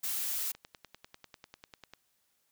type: noise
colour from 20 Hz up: blue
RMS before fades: -34 dBFS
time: 0.03-0.52 s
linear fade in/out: 10 ms
type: click train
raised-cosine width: 0.2 ms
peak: -30 dBFS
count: 15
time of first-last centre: 0.55-1.936 s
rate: 10.1 Hz
effects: white hiss -75 dBFS RMS until 2.51 s